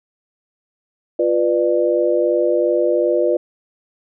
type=chord; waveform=sine; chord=B diminished; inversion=second; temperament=equal with one note detuned; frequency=349.2 / 493.9 / 596.6 Hz; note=F4 / B4 / D5; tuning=0 / 0 / +27 cents; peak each=-18 dBFS; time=1.19-3.37 s; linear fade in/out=5 ms; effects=none